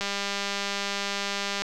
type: click train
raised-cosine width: 0.2 ms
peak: -12 dBFS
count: 323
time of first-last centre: 0.01-1.62 s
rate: 200 Hz
effects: none